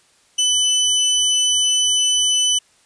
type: tone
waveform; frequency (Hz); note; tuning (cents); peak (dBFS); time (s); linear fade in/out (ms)
25% pulse; 3001; F#7; +24; -11; 0.38-2.59; 10
effects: white hiss -56 dBFS RMS until 2.85 s + resampled to 22050 Hz